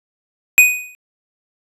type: tone with exponential decay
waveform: square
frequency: 2489 Hz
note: D#7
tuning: in tune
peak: -3 dBFS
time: 0.58-0.95 s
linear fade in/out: 0 ms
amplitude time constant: 80 ms
effects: resampled to 32000 Hz